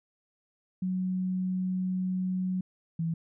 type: tone pair in turn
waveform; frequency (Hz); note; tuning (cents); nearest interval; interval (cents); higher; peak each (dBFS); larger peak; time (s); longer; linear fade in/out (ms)
sine; 185 / 164.82; F#3 / E3; 0 / 0; major second; 200; first; -27; neither; 0.82-2.61 / 2.99-3.14; first; 5
effects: none